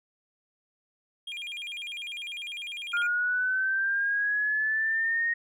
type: tone with vibrato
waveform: triangle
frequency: 2794 Hz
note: F7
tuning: in tune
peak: -33 dBFS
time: 1.27-3.07 s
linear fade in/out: 5 ms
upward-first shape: square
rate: 10 Hz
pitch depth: 260 cents each way
type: linear sweep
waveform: sine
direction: up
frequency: 1404 to 1867 Hz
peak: -24 dBFS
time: 2.93-5.34 s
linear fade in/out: 10 ms
effects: none